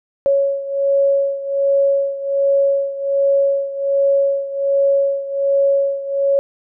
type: beating tone pair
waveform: sine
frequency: 554.4 / 555.7 Hz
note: C#5 / C#5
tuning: 0 / +4 cents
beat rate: 1.3 Hz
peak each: -15 / -19 dBFS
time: 0.26-6.39 s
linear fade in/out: 0 ms
effects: none